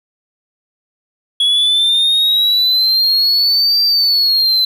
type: exponential two-way sweep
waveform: sine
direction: up then down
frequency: 3353 to 4701 to 4034 Hz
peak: -7 dBFS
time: 1.4-4.65 s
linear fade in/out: 5 ms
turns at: 3.83 s
effects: tanh soft clip ceiling -9 dBFS + 7-bit